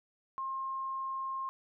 sine tone, 1066 Hz, C6, 32 cents sharp, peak -34 dBFS, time 0.38-1.49 s, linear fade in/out 0 ms, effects none

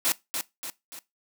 white noise with echo, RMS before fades -24 dBFS, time 0.05-0.12 s, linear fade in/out 0 ms, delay 290 ms, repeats 3, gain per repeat -6 dB, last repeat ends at 0.99 s, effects noise-tail reverb RT60 0.2 s tail -19 dB re dry + high-pass 200 Hz 12 dB/octave

